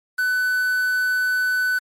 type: tone with quantisation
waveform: triangle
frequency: 1500 Hz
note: F#6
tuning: 23 cents sharp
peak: -16 dBFS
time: 0.18-1.79 s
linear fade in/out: 10 ms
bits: 6
effects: MP3 64 kbps